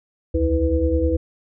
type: tone cluster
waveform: sine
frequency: 68.2 / 78 / 324.5 / 496.2 Hz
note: C#2 / D#2 / E4 / B4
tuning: -28 / +5 / -27 / +8 cents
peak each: -22 dBFS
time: 0.34-1.17 s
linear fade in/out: 10 ms
effects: none